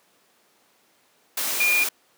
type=tone in noise; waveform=sine; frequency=2419 Hz; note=D#7; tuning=49 cents flat; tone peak=-18 dBFS; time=1.6-1.84 s; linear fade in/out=5 ms; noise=white; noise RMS=-26 dBFS; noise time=1.37-1.89 s; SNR=+5 dB; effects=pink hiss -61 dBFS RMS until 2.17 s + high-pass 300 Hz 12 dB/octave